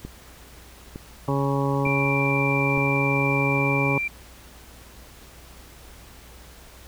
click train, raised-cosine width 3 ms, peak -21 dBFS, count 4, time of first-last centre 0.05-2.777 s, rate 1.1 Hz
harmonic tone, 138.7 Hz, C#3, 1 cent sharp, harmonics 1 / 2 / 3 / 4 / 6 / 7 / 8, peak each -24 / -27 / -29 / -30 / -32 / -32 / -33 dBFS, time 1.28-3.98 s, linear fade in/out 2 ms
sine tone, 2360 Hz, D7, 8 cents sharp, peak -24 dBFS, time 1.85-4.08 s, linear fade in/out 5 ms
effects added 60 Hz sine -48 dBFS peak until 6.87 s + pink hiss -48 dBFS RMS until 6.87 s

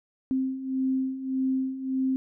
sine beating tone pair, 261.6 / 263.3 Hz, C4 / C4, 0 / +11 cents, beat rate 1.7 Hz, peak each -31 / -26 dBFS, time 0.31-2.16 s, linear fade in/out 0 ms, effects none

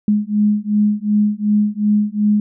sine beating tone pair, 207.7 / 210.4 Hz, G#3 / G#3, 0 / +23 cents, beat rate 2.7 Hz, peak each -16 dBFS, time 0.08-2.4 s, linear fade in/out 2 ms, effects none

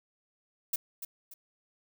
violet noise with echo, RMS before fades -30 dBFS, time 0.73-0.76 s, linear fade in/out 5 ms, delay 290 ms, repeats 2, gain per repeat -9 dB, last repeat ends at 1.34 s, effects none

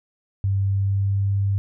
sine tone with pitch glide, 98 to 99.14 Hz, G2 to G2, 0 to +20 cents, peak -18 dBFS, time 0.44-1.58 s, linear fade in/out 0 ms, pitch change +20 cents, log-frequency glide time 0.61-1.29 s, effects none

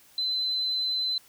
sine tone, 4045 Hz, B7, 41 cents sharp, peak -25 dBFS, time 0.18-1.18 s, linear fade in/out 2 ms, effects white hiss -57 dBFS RMS until 1.28 s

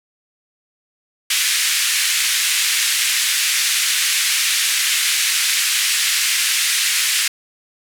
pink band-pass noise, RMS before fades -18 dBFS, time 1.3-7.28 s, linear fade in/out 5 ms, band 1900 to 12000 Hz, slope 24 dB/octave, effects none

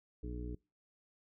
harmonic tone, 60.5 Hz, B1, 35 cents flat, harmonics 1 / 2 / 3 / 4 / 5 / 6 / 7, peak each -41 / -49 / -50 / -54 / -47 / -58 / -50 dBFS, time 0.23-0.55 s, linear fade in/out 5 ms, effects noise-tail reverb RT60 0.3 s tail -26 dB re dry

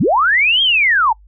sine linear two-way sweep, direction up then down, 103.83 to 3274 to 816 Hz, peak -10 dBFS, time 0-1.13 s, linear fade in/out 10 ms, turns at 0.62 s, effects noise-tail reverb RT60 0.1 s tail -24 dB re dry + added 50 Hz sine -42 dBFS peak until 1.27 s

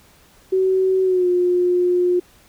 sine tone with pitch glide, 377.3 to 357.2 Hz, F#4 to F4, +34 to +39 cents, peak -14 dBFS, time 0.52-2.2 s, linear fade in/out 10 ms, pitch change -95 cents, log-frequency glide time 1.03-1.28 s, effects pink hiss -52 dBFS RMS until 2.48 s

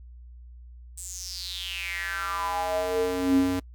square tone with high-pass filter sweep, 91.2 Hz, F#2, 24 cents flat, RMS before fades -28 dBFS, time 0.97-3.6 s, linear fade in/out 10 ms, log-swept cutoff 8400 to 190 Hz, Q 6.3, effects noise-tail reverb RT60 0.1 s tail -25 dB re dry + added 60 Hz sine -43 dBFS peak until 3.74 s

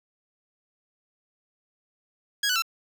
15% pulse tone with pitch steps, 1653 / 1489.8 / 1342.7 Hz, G#6 / F#6 / E6, -9 / +11 / +31 cents, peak -16 dBFS, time 2.43-2.622 s, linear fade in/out 5 ms, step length 64 ms, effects none

